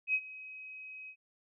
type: tone with ADSR envelope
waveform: sine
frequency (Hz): 2536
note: D#7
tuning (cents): +32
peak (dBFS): -25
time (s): 0.07-1.16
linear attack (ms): 71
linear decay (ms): 58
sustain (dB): -19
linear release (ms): 72
effects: none